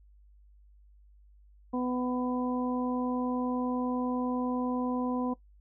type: harmonic tone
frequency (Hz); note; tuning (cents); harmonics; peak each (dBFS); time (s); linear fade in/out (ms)
250; B3; +21; 1 / 2 / 3 / 4; -29 / -36 / -40 / -39; 1.73-5.34; 10
effects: noise-tail reverb RT60 0.1 s tail -17 dB re dry + added 50 Hz sine -55 dBFS peak until 5.6 s